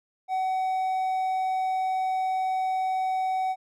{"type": "tone", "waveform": "triangle", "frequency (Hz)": 753, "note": "F#5", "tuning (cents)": 30, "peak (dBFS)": -22, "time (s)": [0.28, 3.56], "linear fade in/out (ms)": 50, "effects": []}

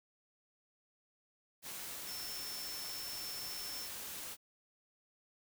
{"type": "tone in noise", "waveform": "sine", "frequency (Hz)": 5360, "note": "E8", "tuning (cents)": 28, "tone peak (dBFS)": -44, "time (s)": [2.05, 3.89], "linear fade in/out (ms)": 50, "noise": "white", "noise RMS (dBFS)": -45, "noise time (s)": [1.62, 4.37], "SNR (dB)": -2, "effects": []}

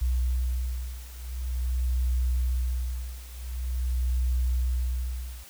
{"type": "beating tone pair", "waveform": "sine", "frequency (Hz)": [62, 62.46], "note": ["B1", "B1"], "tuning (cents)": [7, 20], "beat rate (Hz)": 0.46, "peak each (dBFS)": [-27, -29], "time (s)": [0.01, 5.44], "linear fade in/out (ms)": 10, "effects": ["white hiss -49 dBFS RMS until 5.49 s"]}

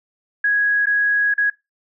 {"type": "tone with dropouts", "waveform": "sine", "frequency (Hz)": 1661.2, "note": "G#6", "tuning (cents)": 0, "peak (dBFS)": -14, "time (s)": [0.44, 1.5], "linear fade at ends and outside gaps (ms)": 5, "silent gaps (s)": [[0.858, 0.868], [1.34, 1.379]], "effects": ["noise-tail reverb RT60 0.2 s tail -20 dB re dry"]}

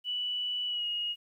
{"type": "tone with pitch glide", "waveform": "sine", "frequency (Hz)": [2960, 2876], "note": ["F#7", "F#7"], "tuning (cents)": [0, -50], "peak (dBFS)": -30, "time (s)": [0.04, 1.16], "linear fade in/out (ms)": 50, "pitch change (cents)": -50, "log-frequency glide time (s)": [0.66, 0.86], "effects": ["11-bit"]}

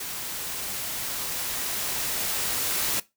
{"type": "noise with level ramp", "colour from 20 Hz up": "white", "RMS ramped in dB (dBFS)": [-34, -26], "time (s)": [0, 3], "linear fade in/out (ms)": 5, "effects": ["noise-tail reverb RT60 0.2 s tail -18 dB re dry"]}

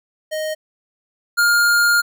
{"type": "tone pair in turn", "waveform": "square", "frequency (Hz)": [622, 1411.8], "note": ["D#5", "F6"], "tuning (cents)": [-1, 18], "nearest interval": "octave + major second", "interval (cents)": 1419, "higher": "second", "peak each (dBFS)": [-22, -13], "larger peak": "second", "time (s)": [[0.31, 0.55], [1.37, 2.02]], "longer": "second", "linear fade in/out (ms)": 20, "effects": []}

